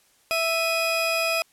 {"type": "tone pair together", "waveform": "30% pulse", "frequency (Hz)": [658.2, 2500], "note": ["E5", "D#7"], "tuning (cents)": [-3, 8], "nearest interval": "octave + major seventh", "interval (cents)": 2311, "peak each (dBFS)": -22, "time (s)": [0.31, 1.42], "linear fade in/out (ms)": 0, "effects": ["white hiss -61 dBFS RMS until 1.52 s", "low-pass 12000 Hz 12 dB/octave"]}